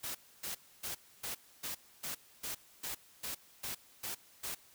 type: noise bursts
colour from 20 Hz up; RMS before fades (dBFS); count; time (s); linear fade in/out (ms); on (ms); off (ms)
white; -40; 12; 0.03-4.55; 10; 120; 280
effects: white hiss -62 dBFS RMS until 4.74 s